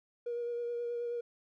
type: tone with vibrato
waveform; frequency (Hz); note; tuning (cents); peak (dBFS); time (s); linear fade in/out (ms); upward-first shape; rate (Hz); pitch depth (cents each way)
triangle; 476.2; A#4; +37; -30; 0.26-1.21; 10; sine; 9.4; 16
effects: tanh soft clip ceiling -31 dBFS

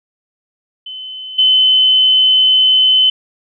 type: tone with level steps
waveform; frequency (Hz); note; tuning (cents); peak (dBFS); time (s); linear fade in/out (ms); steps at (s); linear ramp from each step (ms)
sine; 3043; F#7; +48; -25 / -7; 0.86-3.1; 5; 1.38; 10
effects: none

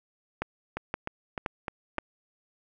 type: two click trains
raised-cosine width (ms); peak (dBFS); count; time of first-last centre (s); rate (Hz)
0.5; -17 / -14; 5 / 4; 0.77-1.986 / 0.42-1.982; 3.29 / 1.92
effects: none

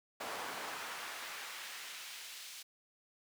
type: noise with high-pass filter sweep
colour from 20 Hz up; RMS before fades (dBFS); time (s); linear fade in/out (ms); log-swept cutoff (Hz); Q
brown; -45; 0.2-2.63; 10; 690 to 3900; 0.87
effects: none

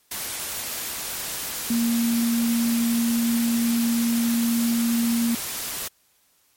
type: tone in noise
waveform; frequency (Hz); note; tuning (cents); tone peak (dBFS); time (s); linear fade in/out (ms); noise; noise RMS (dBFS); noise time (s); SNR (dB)
sine; 233.1; A#3; 0; -19; 1.7-5.35; 5; white; -30; 0.11-5.88; +8
effects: white hiss -63 dBFS RMS until 6.56 s + MP3 64 kbps

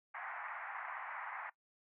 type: band-pass noise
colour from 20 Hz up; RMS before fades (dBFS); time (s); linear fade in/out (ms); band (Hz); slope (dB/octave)
pink; -45; 0.14-1.5; 10; 760 to 2100; 48
effects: noise-tail reverb RT60 0.1 s tail -19 dB re dry

